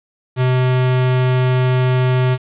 square tone, 127.6 Hz, C3, 43 cents flat, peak -13 dBFS, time 0.36-2.38 s, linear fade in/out 50 ms, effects resampled to 8000 Hz + 7-bit

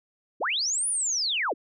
sine linear two-way sweep, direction up then down, 196 to 9956 to 196 Hz, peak -24 dBFS, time 0.4-1.54 s, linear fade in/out 20 ms, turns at 0.88 s, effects none

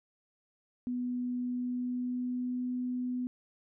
sine tone with pitch glide, 247.1 to 249.5 Hz, B3 to B3, +1 to +18 cents, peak -31 dBFS, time 0.87-3.27 s, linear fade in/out 0 ms, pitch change +17 cents, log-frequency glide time 1.41-2.65 s, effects none

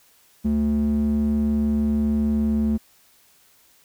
square tone with band-pass filter, 73.42 Hz, D2, in tune, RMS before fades -21 dBFS, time 0.44-2.78 s, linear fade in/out 20 ms, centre 190 Hz, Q 7.4, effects white hiss -57 dBFS RMS until 3.84 s

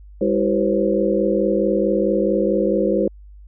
sine tone cluster, 202.5 / 326.8 / 386.5 / 494.4 / 539 Hz, G#3 / E4 / G4 / B4 / C#5, -43 / -15 / -24 / +2 / -49 cents, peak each -22 dBFS, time 0.21-3.08 s, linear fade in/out 5 ms, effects added 50 Hz sine -39 dBFS peak until 3.47 s

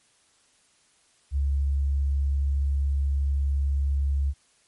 sine tone, 69.6 Hz, C#2, 8 cents sharp, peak -21 dBFS, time 1.31-4.34 s, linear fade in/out 50 ms, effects white hiss -63 dBFS RMS until 4.67 s + MP3 48 kbps

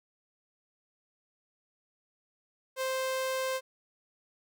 sawtooth tone, 523.3 Hz, C5, in tune, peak -26 dBFS, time 2.76-3.61 s, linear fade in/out 50 ms, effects none

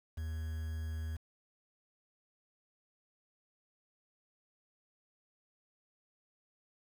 triangle tone with quantisation, 79.6 Hz, D#2, 40 cents sharp, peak -34 dBFS, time 0.17-1.17 s, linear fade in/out 10 ms, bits 9, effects none

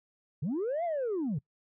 sine linear two-way sweep, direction up then down, 123.47 to 710 to 123.47 Hz, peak -27 dBFS, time 0.42-1.39 s, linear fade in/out 10 ms, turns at 0.84 s, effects noise-tail reverb RT60 0.1 s tail -24 dB re dry + tanh soft clip ceiling -27 dBFS

